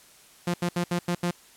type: tone bursts at uneven times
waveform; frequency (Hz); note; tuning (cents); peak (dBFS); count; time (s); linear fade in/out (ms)
sawtooth; 174.9; F3; +3; -20; 6; 0.47-0.54 / 0.62-0.69 / 0.76-0.84 / 0.91-0.99 / 1.08-1.15 / 1.23-1.31; 5
effects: white hiss -54 dBFS RMS until 1.56 s + low-pass 12000 Hz 12 dB/octave